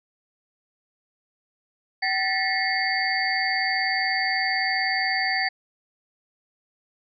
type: tone cluster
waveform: sine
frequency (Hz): 765 / 1768 / 1931 / 2151 / 4596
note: G5 / A6 / B6 / C7 / D8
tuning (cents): -42 / +8 / -39 / +47 / -38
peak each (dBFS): -28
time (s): 2.02-5.49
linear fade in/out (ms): 10
effects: none